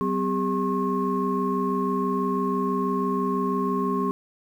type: tone cluster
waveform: sine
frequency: 189.1 / 255.2 / 403.1 / 1080 Hz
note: F#3 / C4 / G4 / C#6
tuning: +38 / -43 / +48 / -45 cents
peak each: -27 dBFS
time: 0.01-4.11 s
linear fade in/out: 0 ms
effects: tanh soft clip ceiling -13 dBFS + 9-bit